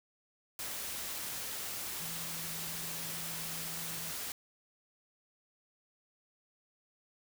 sine tone in noise, 164.7 Hz, E3, 1 cent flat, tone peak -49 dBFS, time 2-4.11 s, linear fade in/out 2 ms, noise white, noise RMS -40 dBFS, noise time 0.59-4.32 s, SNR -12 dB, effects none

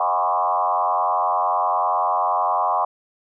sine tone with frequency modulation, 904 Hz, A5, 47 cents sharp, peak -17 dBFS, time 0-2.85 s, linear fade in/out 5 ms, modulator 89.4 Hz, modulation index 2.8, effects none

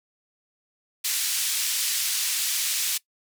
white band-pass noise, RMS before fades -26 dBFS, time 1.04-2.98 s, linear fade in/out 10 ms, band 2500 to 11000 Hz, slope 12 dB/octave, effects noise-tail reverb RT60 0.1 s tail -21 dB re dry

